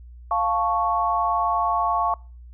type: chord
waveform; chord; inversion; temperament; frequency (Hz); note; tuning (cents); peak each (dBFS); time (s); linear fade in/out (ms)
sine; F augmented; none; equal; 698.5 / 880 / 1108.7; F5 / A5 / C#6; 0 / 0 / 0; -24 / -25 / -22; 0.31-2.14; 2
effects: noise-tail reverb RT60 0.4 s tail -26 dB re dry + added 60 Hz sine -40 dBFS peak until 2.53 s